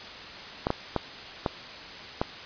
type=clicks; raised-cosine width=1 ms; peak=-10 dBFS; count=5; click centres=0.669 / 0.704 / 0.963 / 1.462 / 2.215 s; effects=white hiss -41 dBFS RMS until 2.45 s + resampled to 11025 Hz